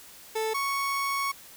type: tone pair in turn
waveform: 30% pulse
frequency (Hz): 440 / 1108.7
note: A4 / C#6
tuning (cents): 0 / 0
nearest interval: octave + major third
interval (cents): 1600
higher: second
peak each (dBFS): -24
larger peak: neither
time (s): 0.35-0.54 / 0.54-1.32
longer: second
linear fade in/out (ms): 10
effects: white hiss -49 dBFS RMS until 1.56 s